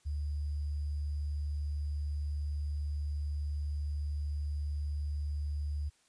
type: tone with sample-and-hold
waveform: sine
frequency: 73.4 Hz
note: D2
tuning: in tune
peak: -32 dBFS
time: 0.05-5.9 s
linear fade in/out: 20 ms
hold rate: 4900 Hz
effects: white hiss -69 dBFS RMS until 6.08 s + resampled to 22050 Hz